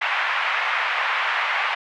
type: band-pass noise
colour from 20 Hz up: white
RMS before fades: -23 dBFS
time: 0.01-1.75 s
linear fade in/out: 10 ms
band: 790 to 2400 Hz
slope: 24 dB/octave
effects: none